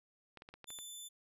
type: clicks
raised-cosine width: 0.3 ms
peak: -35 dBFS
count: 7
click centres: 0.373 / 0.421 / 0.489 / 0.54 / 0.643 / 0.704 / 0.788 s
type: tone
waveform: 15% pulse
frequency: 3520 Hz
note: A7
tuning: in tune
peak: -39 dBFS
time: 0.67-1.09 s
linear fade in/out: 20 ms
effects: resampled to 32000 Hz